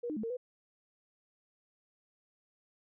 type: tone with pitch steps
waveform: sine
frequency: 478.7 / 305.4 / 215.2 / 457.2 / 497.3 Hz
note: A#4 / D#4 / A3 / A#4 / B4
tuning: +46 / -32 / -38 / -34 / +12 cents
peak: -34 dBFS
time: 0.03-0.37 s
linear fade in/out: 10 ms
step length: 68 ms
effects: none